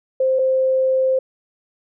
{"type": "tone pair in turn", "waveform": "sine", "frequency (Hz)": [523.3, 523.3], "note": ["C5", "C5"], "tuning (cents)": [0, 0], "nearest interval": "unison", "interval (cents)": 0, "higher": "neither", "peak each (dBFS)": -14, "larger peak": "neither", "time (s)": [[0.2, 0.39], [0.39, 1.19]], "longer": "second", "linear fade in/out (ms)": 5, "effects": []}